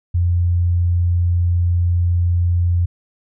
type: tone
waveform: sine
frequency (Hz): 87.31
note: F2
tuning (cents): 0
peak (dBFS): -13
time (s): 0.14-2.86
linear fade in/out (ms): 10
effects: none